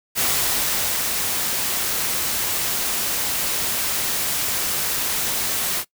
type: noise with ADSR envelope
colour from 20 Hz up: white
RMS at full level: -20 dBFS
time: 0.15-5.85 s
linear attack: 38 ms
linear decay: 840 ms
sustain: -3 dB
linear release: 66 ms
effects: noise-tail reverb RT60 0.1 s tail -21 dB re dry